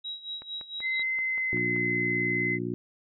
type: tone with tremolo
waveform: sine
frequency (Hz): 3848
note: B7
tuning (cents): -46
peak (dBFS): -32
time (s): 0.04-1.03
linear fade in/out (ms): 10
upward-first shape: sine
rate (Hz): 4.4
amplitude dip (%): 80
type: click train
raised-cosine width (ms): 0.5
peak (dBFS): -31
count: 8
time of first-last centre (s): 0.42-1.764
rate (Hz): 5.21
type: tone with pitch glide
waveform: sine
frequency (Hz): 2062 to 2049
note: C7 to C7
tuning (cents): -26 to -37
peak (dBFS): -26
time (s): 0.81-2.59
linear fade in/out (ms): 50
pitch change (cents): -11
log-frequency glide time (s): 1.15-1.58
type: harmonic tone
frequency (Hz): 59.7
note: A#1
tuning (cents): +42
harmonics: 2 / 3 / 4 / 5 / 6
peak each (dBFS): -36 / -36 / -37 / -35 / -34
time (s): 1.53-2.74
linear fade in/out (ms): 0
effects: none